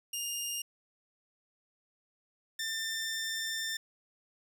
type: tone pair in turn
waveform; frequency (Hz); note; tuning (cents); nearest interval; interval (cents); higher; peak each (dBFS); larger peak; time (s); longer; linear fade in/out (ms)
15% pulse; 2822 / 1791.1; F7 / A6; +17 / +30; minor sixth; 787; first; -27; neither; 0.13-0.62 / 2.59-3.77; second; 5
effects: none